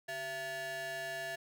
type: ring-modulated tone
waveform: 45% pulse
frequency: 528 Hz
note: C5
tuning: 16 cents sharp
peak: -35 dBFS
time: 0.08-1.36 s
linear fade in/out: 10 ms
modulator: 1200 Hz
effects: none